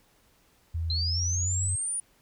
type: tone with pitch glide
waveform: sine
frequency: 82.41 to 91.44 Hz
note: E2 to F#2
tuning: 0 to -20 cents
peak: -27 dBFS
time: 0.74-1.76 s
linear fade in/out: 10 ms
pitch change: +180 cents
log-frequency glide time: 0.93-1.6 s
type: linear sweep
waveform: sine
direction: up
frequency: 4032 to 9670 Hz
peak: -28 dBFS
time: 0.9-2 s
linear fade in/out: 2 ms
effects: pink hiss -64 dBFS RMS until 2.21 s